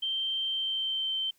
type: tone with pitch glide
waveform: sine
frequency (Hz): 3136 to 3107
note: G7 to G7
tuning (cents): 0 to -16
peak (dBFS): -28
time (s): 0.02-1.31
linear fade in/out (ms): 10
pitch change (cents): -16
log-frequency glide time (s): 0.44-1.14
effects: white hiss -68 dBFS RMS until 1.38 s